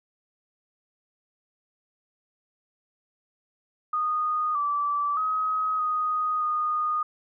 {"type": "tone with pitch steps", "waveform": "sine", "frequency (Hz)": [1234, 1161, 1267, 1245, 1230], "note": ["D#6", "D6", "D#6", "D#6", "D#6"], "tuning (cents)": [-15, -20, 31, 1, -20], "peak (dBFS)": -23, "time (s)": [3.93, 7.03], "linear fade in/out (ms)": 5, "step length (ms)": 620, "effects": []}